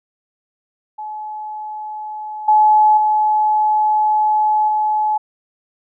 sine tone with level steps, 854 Hz, G#5, 48 cents sharp, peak -25 / -8 / -12 / -14 dBFS, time 0.98-5.18 s, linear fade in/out 10 ms, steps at 2.48 / 2.97 / 4.68 s, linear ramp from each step 5 ms, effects none

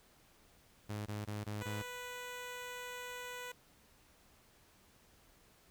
sawtooth tone bursts, 104.8 Hz, G#2, 16 cents sharp, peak -35 dBFS, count 5, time 0.89-1.824 s, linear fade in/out 10 ms, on 170 ms, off 21 ms
10% pulse tone, 493.9 Hz, B4, in tune, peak -35 dBFS, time 1.61-3.52 s, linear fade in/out 5 ms
effects pink hiss -66 dBFS RMS until 5.7 s

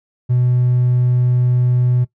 triangle tone, 124.1 Hz, B2, 9 cents sharp, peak -9 dBFS, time 0.29-2.05 s, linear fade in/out 20 ms, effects noise-tail reverb RT60 0.1 s tail -18 dB re dry + tanh soft clip ceiling -6 dBFS

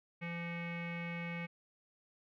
square tone with low-pass filter, 170.3 Hz, F3, 43 cents flat, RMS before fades -41 dBFS, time 0.21-1.47 s, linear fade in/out 20 ms, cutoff 2300 Hz, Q 9, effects none

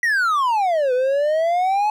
triangle exponential two-way sweep, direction down then up, 1953 to 493.9 to 859 Hz, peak -14 dBFS, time 0.03-1.9 s, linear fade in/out 2 ms, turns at 0.93 s, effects none

